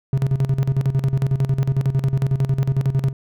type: tone with tremolo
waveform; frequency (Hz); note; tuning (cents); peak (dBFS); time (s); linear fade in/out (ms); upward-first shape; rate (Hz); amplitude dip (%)
triangle; 134.5; C3; +48; -12; 0.13-3.13; 2; square; 11; 75
effects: none